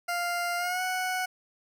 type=tone with pitch glide; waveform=20% pulse; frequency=698.5 to 739.6 Hz; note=F5 to F#5; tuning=0 to -1 cents; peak=-23 dBFS; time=0.08-1.26 s; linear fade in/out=10 ms; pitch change=+99 cents; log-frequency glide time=0.57-0.82 s; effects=none